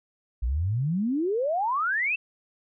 sine exponential sweep, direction up, 54.7 to 2724 Hz, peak -23 dBFS, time 0.42-2.16 s, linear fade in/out 10 ms, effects none

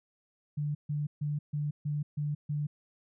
sine tone bursts, 147.6 Hz, D3, 9 cents sharp, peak -29 dBFS, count 7, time 0.57-2.67 s, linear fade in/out 10 ms, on 180 ms, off 140 ms, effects none

